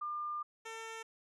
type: tone pair in turn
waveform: sine / 10% pulse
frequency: 1200 / 449.5 Hz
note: D6 / A4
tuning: +37 / +37 cents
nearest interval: octave + perfect fourth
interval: 1700 cents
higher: first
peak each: -36 / -35 dBFS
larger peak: second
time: 0.01-0.43 / 0.65-1.03 s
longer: first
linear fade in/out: 10 ms
effects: resampled to 24000 Hz